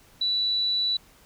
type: tone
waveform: sine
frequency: 3951 Hz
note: B7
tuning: in tune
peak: -22 dBFS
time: 0.21-0.97 s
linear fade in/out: 5 ms
effects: pink hiss -56 dBFS RMS until 1.25 s